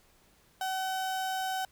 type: tone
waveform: 35% pulse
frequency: 758 Hz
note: F#5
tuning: 42 cents sharp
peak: -29 dBFS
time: 0.61-1.65 s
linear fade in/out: 2 ms
effects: pink hiss -64 dBFS RMS until 1.71 s